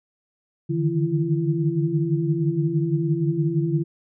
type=tone cluster; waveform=sine; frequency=145.7 / 151.9 / 163 / 337.4 Hz; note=D3 / D#3 / E3 / E4; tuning=-13 / -41 / -19 / +40 cents; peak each=-25 dBFS; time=0.69-3.84 s; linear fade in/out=20 ms; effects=none